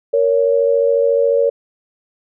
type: tone pair together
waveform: sine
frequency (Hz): 465.9 / 560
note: A#4 / C#5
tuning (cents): -1 / +18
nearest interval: minor third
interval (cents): 319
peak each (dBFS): -14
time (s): 0.13-1.5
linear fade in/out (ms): 10
effects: none

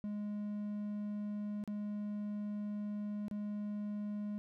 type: tone with dropouts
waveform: triangle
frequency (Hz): 207.7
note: G#3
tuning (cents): 0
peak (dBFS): -35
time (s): 0.04-4.38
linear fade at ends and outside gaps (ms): 0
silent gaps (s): 1.639-1.676 / 3.282-3.312
effects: none

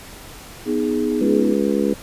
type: chord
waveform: sine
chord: G# minor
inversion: first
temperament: equal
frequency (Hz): 246.9 / 311.1 / 415.3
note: B3 / D#4 / G#4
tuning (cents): 0 / 0 / 0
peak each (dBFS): -22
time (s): 0.65-1.56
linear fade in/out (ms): 50
type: harmonic tone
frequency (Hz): 69.9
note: C#2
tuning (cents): +15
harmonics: 3 / 4 / 5 / 6 / 7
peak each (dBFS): -21 / -22 / -23 / -24 / -24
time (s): 1.21-1.94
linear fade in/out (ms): 5
effects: pink hiss -39 dBFS RMS until 2.02 s + resampled to 32000 Hz

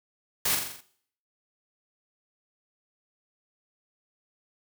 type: noise with echo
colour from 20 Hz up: white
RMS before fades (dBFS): -26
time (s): 0.45-0.55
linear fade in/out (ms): 5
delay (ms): 43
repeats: 6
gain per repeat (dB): -4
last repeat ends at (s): 0.808
effects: noise-tail reverb RT60 0.6 s tail -17 dB re dry

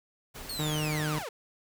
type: noise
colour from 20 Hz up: pink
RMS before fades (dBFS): -43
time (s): 0.34-1.24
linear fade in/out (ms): 20
type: linear sweep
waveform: sawtooth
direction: down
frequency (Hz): 4435 to 403.5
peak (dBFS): -32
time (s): 0.49-1.29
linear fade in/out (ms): 5
type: tone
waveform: sawtooth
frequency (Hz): 152.5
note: D#3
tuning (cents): -34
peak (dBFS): -25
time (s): 0.59-1.19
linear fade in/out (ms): 5
effects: none

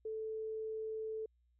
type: tone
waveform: sine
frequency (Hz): 438.6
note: A4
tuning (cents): -6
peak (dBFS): -38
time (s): 0.05-1.26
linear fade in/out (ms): 5
effects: added 60 Hz sine -70 dBFS peak until 1.59 s

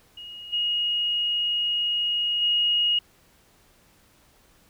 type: tone with level steps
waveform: sine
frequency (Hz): 2877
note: F#7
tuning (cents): -49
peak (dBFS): -37 / -22 / -19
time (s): 0.17-2.99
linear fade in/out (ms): 5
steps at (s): 0.52 / 2.41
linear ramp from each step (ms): 20
effects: pink hiss -59 dBFS RMS until 4.69 s

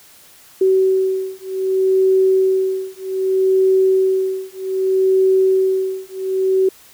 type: beating tone pair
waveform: sine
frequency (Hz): 379.2 / 379.84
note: F#4 / F#4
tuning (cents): +43 / +45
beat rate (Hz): 0.64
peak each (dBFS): -16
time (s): 0.61-6.69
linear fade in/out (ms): 5
effects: white hiss -46 dBFS RMS until 6.93 s

